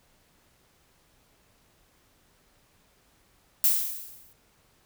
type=noise with exponential decay; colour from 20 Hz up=violet; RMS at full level=-19 dBFS; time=3.64-4.33 s; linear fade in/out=1 ms; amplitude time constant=150 ms; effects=pink hiss -64 dBFS RMS until 4.85 s